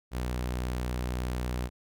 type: tone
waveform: sawtooth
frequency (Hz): 61.74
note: B1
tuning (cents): 0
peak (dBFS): -26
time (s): 0.11-1.7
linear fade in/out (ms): 50
effects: none